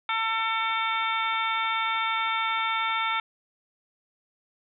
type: harmonic tone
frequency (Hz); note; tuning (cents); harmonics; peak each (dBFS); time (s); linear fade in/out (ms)
448.4; A4; +33; 2 / 3 / 4 / 5 / 6 / 7 / 8; -30 / -28 / -38 / -30 / -40 / -42 / -34; 0.09-3.2; 2
effects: none